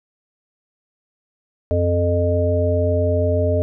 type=harmonic tone with a mistuned harmonic; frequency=87.31 Hz; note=F2; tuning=in tune; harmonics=1 / 3 / 5 / 7; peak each=-18 / -26 / -23 / -20 dBFS; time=1.71-3.62 s; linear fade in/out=0 ms; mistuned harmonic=1; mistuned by=+37 cents; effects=none